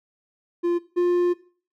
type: tone pair in turn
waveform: triangle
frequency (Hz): 346.8 / 352.9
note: F4 / F4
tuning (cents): -12 / +18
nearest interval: unison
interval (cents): 30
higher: second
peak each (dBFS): -17 / -15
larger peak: second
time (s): 0.63-0.79 / 0.96-1.34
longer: second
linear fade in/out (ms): 20
effects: noise-tail reverb RT60 0.4 s tail -17 dB re dry